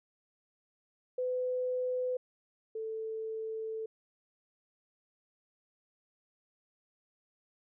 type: tone pair in turn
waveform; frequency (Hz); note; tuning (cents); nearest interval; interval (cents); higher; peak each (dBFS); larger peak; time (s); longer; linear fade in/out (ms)
sine; 504 / 442.1; B4 / A4; +35 / +8; major second; 227; first; -30 / -35; first; 1.18-2.17 / 2.75-3.86; second; 5
effects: none